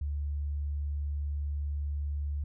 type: tone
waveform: sine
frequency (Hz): 72.5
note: D2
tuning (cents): -22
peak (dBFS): -30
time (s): 0.01-2.44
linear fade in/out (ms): 5
effects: none